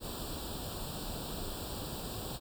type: noise with comb filter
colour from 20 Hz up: pink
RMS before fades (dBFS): -40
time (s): 0-2.4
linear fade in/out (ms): 50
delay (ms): 0.24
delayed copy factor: +0.9
effects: none